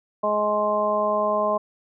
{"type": "harmonic tone", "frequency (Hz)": 210, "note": "G#3", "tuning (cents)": 19, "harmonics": [1, 2, 3, 4, 5], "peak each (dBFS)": [-32, -30, -22, -31, -24], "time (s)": [0.23, 1.58], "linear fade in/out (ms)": 10, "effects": []}